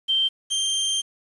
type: tone pair in turn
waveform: sine / sawtooth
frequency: 3136 / 3163 Hz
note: G7 / G7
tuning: 0 / +15 cents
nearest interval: unison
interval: 15 cents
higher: second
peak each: -18 dBFS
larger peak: neither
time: 0.08-0.29 / 0.5-1.02 s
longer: second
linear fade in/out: 20 ms
effects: resampled to 24000 Hz + 8-bit